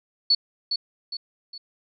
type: tone with echo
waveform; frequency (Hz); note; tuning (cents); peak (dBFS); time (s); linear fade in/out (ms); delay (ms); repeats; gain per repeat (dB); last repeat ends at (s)
sine; 4430; C#8; -2; -15; 0.3-0.35; 5; 410; 3; -7; 1.58
effects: none